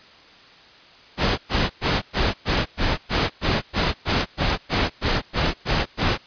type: noise bursts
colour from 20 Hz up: pink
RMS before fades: -20 dBFS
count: 16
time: 1.17-6.18 s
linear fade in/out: 50 ms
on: 210 ms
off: 110 ms
effects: white hiss -48 dBFS RMS until 6.26 s + resampled to 11025 Hz